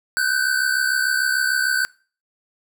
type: tone pair together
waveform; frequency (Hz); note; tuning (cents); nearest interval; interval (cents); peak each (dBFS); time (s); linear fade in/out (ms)
square; 1491 / 1557.7; F#6 / G6; +13 / -11; minor second; 76; -21 / -22; 0.17-1.85; 0
effects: noise-tail reverb RT60 0.4 s tail -24 dB re dry